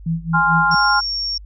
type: tone with tremolo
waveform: sine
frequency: 164.81 Hz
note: E3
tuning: in tune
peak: -16 dBFS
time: 0.06-0.75 s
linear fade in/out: 5 ms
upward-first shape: sine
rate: 4.5 Hz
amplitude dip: 90%
type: chord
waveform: sine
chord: F minor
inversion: first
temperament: equal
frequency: 830.6 / 1046.5 / 1396.9 Hz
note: Ab5 / C6 / F6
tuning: 0 / 0 / 0 cents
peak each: -19 / -19 / -15 dBFS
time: 0.33-1.01 s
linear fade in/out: 20 ms
type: tone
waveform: sine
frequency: 5510 Hz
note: F8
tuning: 24 cents flat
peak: -20 dBFS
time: 0.71-1.38 s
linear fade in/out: 5 ms
effects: added 50 Hz sine -35 dBFS peak until 1.45 s